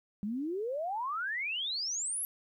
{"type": "exponential sweep", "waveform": "sine", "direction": "up", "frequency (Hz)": [195.8, 11630], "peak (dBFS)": -32, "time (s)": [0.23, 2.25], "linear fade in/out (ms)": 0, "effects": ["12-bit"]}